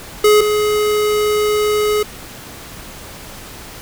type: tone pair in turn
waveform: square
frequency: 421.3 / 421.3 Hz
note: G#4 / G#4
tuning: +25 / +25 cents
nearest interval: unison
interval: 0 cents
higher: neither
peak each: -8 / -14 dBFS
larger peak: first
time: 0.24-0.41 / 0.41-2.03 s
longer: second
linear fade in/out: 5 ms
effects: pink hiss -34 dBFS RMS until 3.81 s